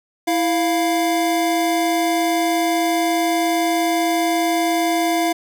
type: tone pair together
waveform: square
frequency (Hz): 329.6 / 698.4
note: E4 / F5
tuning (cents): 0 / 0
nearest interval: octave + minor second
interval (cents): 1300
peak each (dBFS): -20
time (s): 0.27-5.33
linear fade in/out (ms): 10
effects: none